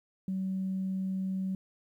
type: tone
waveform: sine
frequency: 189.6 Hz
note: F#3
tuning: 43 cents sharp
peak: -29 dBFS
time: 0.28-1.55 s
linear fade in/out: 2 ms
effects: tanh soft clip ceiling -25 dBFS + 11-bit